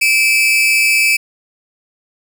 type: tone pair together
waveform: 40% pulse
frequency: 2332 / 2586 Hz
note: D7 / E7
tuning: -13 / -34 cents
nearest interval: major second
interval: 179 cents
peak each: -12 dBFS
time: 0.01-1.17 s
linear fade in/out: 10 ms
effects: none